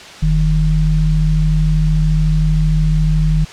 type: tone pair together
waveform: sine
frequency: 43.26 / 155.56 Hz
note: F1 / D#3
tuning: -16 / 0 cents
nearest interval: octave + minor seventh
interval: 2216 cents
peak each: -13 dBFS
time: 0.22-3.45 s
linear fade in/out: 10 ms
effects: white hiss -34 dBFS RMS until 3.52 s + low-pass 5000 Hz 12 dB/octave